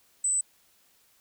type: tone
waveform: sine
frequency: 8010 Hz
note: B8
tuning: 23 cents sharp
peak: -23 dBFS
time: 0.24-0.41 s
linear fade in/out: 5 ms
effects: white hiss -64 dBFS RMS until 1.2 s